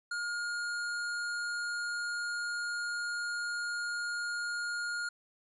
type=tone with hard clipping; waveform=sine; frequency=1423 Hz; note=F6; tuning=32 cents sharp; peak=-35 dBFS; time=0.11-5.09 s; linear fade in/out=5 ms; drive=14 dB; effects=resampled to 24000 Hz